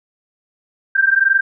sine tone pair together, 1568 / 1589.9 Hz, G6 / G6, 0 / +24 cents, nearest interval unison, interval 24 cents, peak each -14 dBFS, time 0.95-1.41 s, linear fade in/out 10 ms, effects none

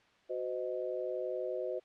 sine chord, C diminished, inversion second, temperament equal with one note detuned, 370 / 511 / 622.3 Hz, Gb4 / C5 / Eb5, 0 / -41 / 0 cents, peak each -39 / -37 / -39 dBFS, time 0.29-1.8 s, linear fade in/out 20 ms, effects white hiss -66 dBFS RMS until 1.84 s + low-pass 3000 Hz 12 dB/octave

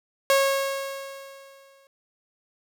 sawtooth tone with exponential decay, 547 Hz, C#5, 23 cents flat, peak -12 dBFS, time 0.3-1.87 s, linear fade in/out 1 ms, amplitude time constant 340 ms, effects none

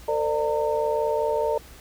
sine tone cluster, 451.1 / 516 / 595 / 913 Hz, A4 / C5 / D5 / A#5, +43 / -24 / +22 / -36 cents, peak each -25 / -33 / -25 / -28 dBFS, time 0.08-1.58 s, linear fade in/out 5 ms, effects added 60 Hz sine -48 dBFS peak until 1.8 s + pink hiss -48 dBFS RMS until 1.8 s

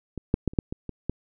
clicks, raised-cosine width 3 ms, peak -20 / -7 / -10 / -28 / -6 / -18 / -20 / -13 dBFS, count 8, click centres 0.177 / 0.341 / 0.477 / 0.535 / 0.588 / 0.725 / 0.893 / 1.096 s, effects none

